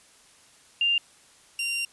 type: tone pair in turn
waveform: sine / sawtooth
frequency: 2794 / 2770 Hz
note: F7 / F7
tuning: 0 / -15 cents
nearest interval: unison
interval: 15 cents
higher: first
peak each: -20 / -23 dBFS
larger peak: first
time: 0.81-0.98 / 1.59-1.85 s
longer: second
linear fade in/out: 2 ms
effects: white hiss -56 dBFS RMS until 1.92 s + resampled to 24000 Hz